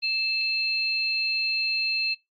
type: tone pair together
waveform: sine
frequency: 2637 / 4186 Hz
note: E7 / C8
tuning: 0 / 0 cents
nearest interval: minor sixth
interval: 800 cents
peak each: -26 dBFS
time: 0.02-2.15 s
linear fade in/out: 20 ms
effects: noise-tail reverb RT60 0.2 s tail -22 dB re dry + Opus 24 kbps